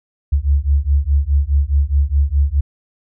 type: beating tone pair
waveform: sine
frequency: 68.6 / 73.4 Hz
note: C#2 / D2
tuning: -17 / 0 cents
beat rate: 4.8 Hz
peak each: -15 dBFS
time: 0.32-2.61 s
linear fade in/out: 10 ms
effects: none